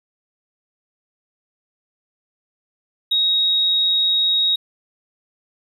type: tone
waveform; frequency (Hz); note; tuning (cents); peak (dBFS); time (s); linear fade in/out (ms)
triangle; 3779; A#7; +23; -11; 3.11-4.56; 10
effects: tanh soft clip ceiling -13 dBFS